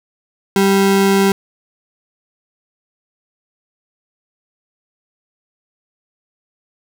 square ring-modulated tone, 293.7 Hz, D4, in tune, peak -8 dBFS, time 0.56-1.32 s, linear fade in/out 2 ms, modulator 97.8 Hz, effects none

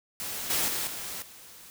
white noise with level steps, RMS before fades -35 / -27 / -31 / -37 / -49 dBFS, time 0.2-1.7 s, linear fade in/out 0 ms, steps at 0.5 / 0.68 / 0.87 / 1.22 s, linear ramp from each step 2 ms, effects none

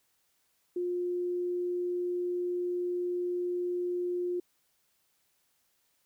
sine tone, 355.1 Hz, F4, 29 cents sharp, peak -29 dBFS, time 0.76-4.4 s, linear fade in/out 5 ms, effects white hiss -73 dBFS RMS until 6.05 s

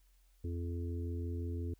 harmonic tone, 85.8 Hz, F2, 30 cents flat, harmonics 1 / 3 / 4 / 5, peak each -36 / -45 / -47 / -49 dBFS, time 0.44-1.74 s, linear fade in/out 5 ms, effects added 44 Hz sine -64 dBFS peak until 1.79 s + white hiss -75 dBFS RMS until 1.79 s

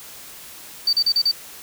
sine tone bursts, 4607 Hz, D8, 34 cents flat, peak -13 dBFS, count 5, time 0.87-1.314 s, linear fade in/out 5 ms, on 60 ms, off 36 ms, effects tanh soft clip ceiling -12 dBFS + white hiss -40 dBFS RMS until 1.62 s

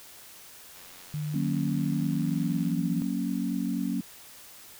click train, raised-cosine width 0.2 ms, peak -34 dBFS, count 178, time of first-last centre 0.76-2.718 s, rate 90.4 Hz
sine tone with pitch glide, 150.5 to 168.93 Hz, D3 to E3, +43 to +43 cents, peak -29 dBFS, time 1.14-3.02 s, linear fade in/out 0 ms, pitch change +200 cents, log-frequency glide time 1.77-2.71 s
sine chord, F# major, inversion none, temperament equal, 185 / 233.1 / 277.2 Hz, F#3 / A#3 / C#4, 0 / 0 / 0 cents, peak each -31 dBFS, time 1.34-4.01 s, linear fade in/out 5 ms
effects white hiss -49 dBFS RMS until 4.79 s

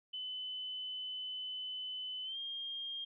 sine tone with pitch glide, 3020 to 3218 Hz, F#7 to G7, +35 to +45 cents, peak -39 dBFS, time 0.13-3.05 s, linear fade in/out 10 ms, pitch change +110 cents, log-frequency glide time 2.24-2.38 s, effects none

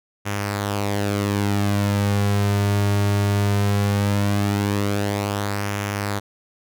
sawtooth tone with flanger, 101.5 Hz, G#2, 39 cents flat, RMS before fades -21 dBFS, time 0.25-6.2 s, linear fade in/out 20 ms, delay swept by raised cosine 0.23 to 3.93 ms, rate 0.18 Hz, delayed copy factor -0.5, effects none

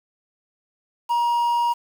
triangle tone with quantisation, 949 Hz, A#5, 31 cents sharp, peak -16 dBFS, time 1.09-1.74 s, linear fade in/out 20 ms, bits 7, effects none

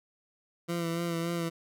20% pulse tone with vibrato, 168.9 Hz, E3, 42 cents sharp, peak -25 dBFS, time 0.68-1.5 s, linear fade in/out 20 ms, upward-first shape sine, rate 3.5 Hz, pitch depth 29 cents each way, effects none

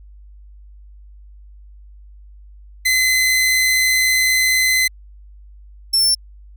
sawtooth tone pair in turn, 2041 / 5399 Hz, C7 / E8, -44 / +41 cents, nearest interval octave + perfect fourth, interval 1685 cents, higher second, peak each -10 dBFS, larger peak neither, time 2.85-4.88 / 5.93-6.15 s, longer first, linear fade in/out 10 ms, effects added 50 Hz sine -39 dBFS peak until 6.56 s

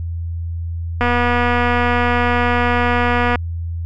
click train, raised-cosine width 0.5 ms, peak -3 dBFS, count 569, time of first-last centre 1.01-3.357 s, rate 242 Hz, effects added 84 Hz sine -21 dBFS peak until 3.85 s

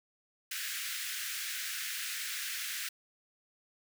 pink high-pass noise, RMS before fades -38 dBFS, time 0.51-2.89 s, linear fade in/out 5 ms, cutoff 1500 Hz, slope 48 dB/octave, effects none

